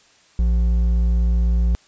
triangle tone with hard clipping, 58 Hz, A#1, 8 cents flat, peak -16 dBFS, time 0.39-1.75 s, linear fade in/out 0 ms, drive 9 dB, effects white hiss -54 dBFS RMS until 1.87 s + resampled to 16000 Hz

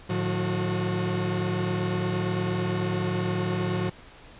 45% pulse tone cluster, 108.9 / 150.2 / 178.6 / 366.2 Hz, A2 / D3 / F3 / F#4, -17 / +39 / +39 / -18 cents, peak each -30 / -34 / -29 / -31 dBFS, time 0.09-3.9 s, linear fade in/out 10 ms, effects pink hiss -49 dBFS RMS until 4.39 s + resampled to 8000 Hz

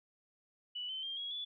sine tone with pitch steps, 2958 / 3073 / 3192 / 3316 / 3445 Hz, F#7 / G7 / G7 / G#7 / A7, -1 / -35 / +31 / -3 / -37 cents, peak -38 dBFS, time 0.75-1.45 s, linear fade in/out 10 ms, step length 140 ms, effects none

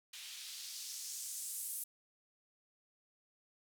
blue noise with band-pass filter sweep, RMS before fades -45 dBFS, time 0.13-1.84 s, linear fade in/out 5 ms, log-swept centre 2900 to 11000 Hz, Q 1.5, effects none

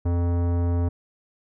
sine tone with tanh clipping, 86.6 Hz, F2, 14 cents flat, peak -22 dBFS, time 0.05-0.89 s, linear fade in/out 10 ms, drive 18 dB, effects none

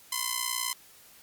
5% pulse ring-modulated tone, 1028 Hz, C6, 31 cents flat, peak -14 dBFS, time 0.12-0.73 s, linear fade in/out 2 ms, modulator 29.8 Hz, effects white hiss -55 dBFS RMS until 1.22 s + Opus 48 kbps

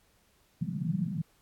pink band-pass noise, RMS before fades -32 dBFS, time 0.61-1.22 s, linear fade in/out 5 ms, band 140 to 200 Hz, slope 48 dB/octave, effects pink hiss -67 dBFS RMS until 1.41 s + AAC 64 kbps

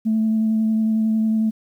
sine tone with vibrato, 220 Hz, A3, in tune, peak -15 dBFS, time 0.05-1.51 s, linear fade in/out 20 ms, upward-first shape sine, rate 11 Hz, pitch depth 13 cents each way, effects tanh soft clip ceiling -12 dBFS + 9-bit

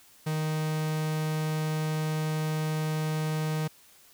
45% pulse tone, 155.56 Hz, D#3, in tune, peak -27 dBFS, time 0.26-3.68 s, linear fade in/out 10 ms, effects white hiss -57 dBFS RMS until 4.13 s

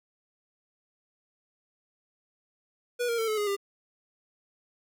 square tone with pitch steps, 485.6 / 466.9 / 448.9 / 431.6 / 415 / 399 Hz, B4 / A#4 / A4 / A4 / G#4 / G4, -29 / +3 / +35 / -33 / -1 / +31 cents, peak -27 dBFS, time 2.99-3.566 s, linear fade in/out 20 ms, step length 96 ms, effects none

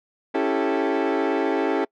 30% pulse chord, A dominant seventh, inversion first, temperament equal, 277.2 / 329.6 / 392 / 440 Hz, C#4 / E4 / G4 / A4, 0 / 0 / 0 / 0 cents, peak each -23 dBFS, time 0.34-1.85 s, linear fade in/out 10 ms, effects noise-tail reverb RT60 0.1 s tail -25 dB re dry + low-pass 2000 Hz 12 dB/octave

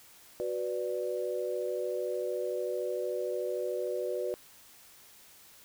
sine chord, B minor, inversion second, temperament equal, 370 / 493.9 / 587.3 Hz, F#4 / B4 / D5, 0 / 0 / 0 cents, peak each -35 / -34 / -36 dBFS, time 0.4-4.34 s, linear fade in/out 0 ms, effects white hiss -56 dBFS RMS until 5.64 s

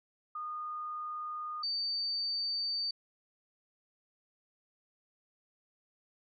sine tone pair in turn, 1226 / 4595 Hz, D#6 / D8, -26 / -39 cents, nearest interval octave + major seventh, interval 2287 cents, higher second, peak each -36 / -31 dBFS, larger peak second, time 0.35-1.63 / 1.63-2.91 s, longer neither, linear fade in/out 5 ms, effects MP3 96 kbps

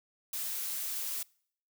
blue noise, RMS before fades -36 dBFS, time 0.33-1.23 s, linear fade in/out 5 ms, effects noise-tail reverb RT60 0.6 s tail -25 dB re dry

